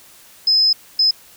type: tone bursts at uneven times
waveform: sine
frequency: 5100 Hz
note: D#8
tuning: 42 cents sharp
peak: -11 dBFS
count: 2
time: 0.47-0.73 / 0.99-1.11 s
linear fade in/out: 5 ms
effects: white hiss -46 dBFS RMS until 1.36 s